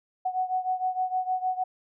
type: beating tone pair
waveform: sine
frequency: 740 / 746.5 Hz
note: F#5 / F#5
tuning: 0 / +15 cents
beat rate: 6.5 Hz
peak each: -27 / -30 dBFS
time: 0.25-1.64 s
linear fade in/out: 10 ms
effects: none